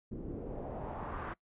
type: noise with low-pass filter sweep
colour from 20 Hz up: pink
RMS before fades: -41 dBFS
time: 0.11-1.34 s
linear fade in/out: 10 ms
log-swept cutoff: 290 to 1500 Hz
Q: 2.1
effects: noise-tail reverb RT60 0.1 s tail -22 dB re dry + resampled to 8000 Hz